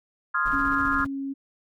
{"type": "chord", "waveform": "sine", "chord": "F minor seventh", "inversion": "second", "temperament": "equal", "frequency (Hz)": [1046.5, 1244.5, 1396.9, 1661.2], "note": ["C6", "Eb6", "F6", "Ab6"], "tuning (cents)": [0, 0, 0, 0], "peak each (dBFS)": [-29, -27, -25, -29], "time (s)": [0.34, 1.05], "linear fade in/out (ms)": 10}
{"type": "noise with tremolo", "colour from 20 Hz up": "brown", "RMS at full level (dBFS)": -35, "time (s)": [0.45, 1.07], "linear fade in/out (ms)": 10, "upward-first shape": "square", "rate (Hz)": 15, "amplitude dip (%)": 40}
{"type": "tone with pitch glide", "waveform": "sine", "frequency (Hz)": [277.4, 273.7], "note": ["C#4", "C#4"], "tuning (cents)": [1, -22], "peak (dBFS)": -28, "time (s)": [0.52, 1.34], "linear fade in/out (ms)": 20, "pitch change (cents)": -23, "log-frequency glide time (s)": [0.79, 1.2]}
{"effects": []}